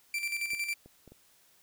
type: tone with tremolo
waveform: 40% pulse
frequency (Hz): 2349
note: D7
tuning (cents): 0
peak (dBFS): -29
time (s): 0.14-0.74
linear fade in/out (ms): 2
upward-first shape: square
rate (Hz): 11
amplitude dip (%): 55
type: clicks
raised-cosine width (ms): 2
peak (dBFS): -38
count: 4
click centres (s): 0.534 / 0.86 / 1.077 / 1.12
effects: white hiss -64 dBFS RMS until 1.62 s